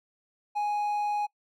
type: tone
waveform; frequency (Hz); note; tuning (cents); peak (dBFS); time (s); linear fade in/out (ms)
triangle; 830.6; G#5; 0; -24; 0.55-1.27; 20
effects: noise-tail reverb RT60 0.1 s tail -23 dB re dry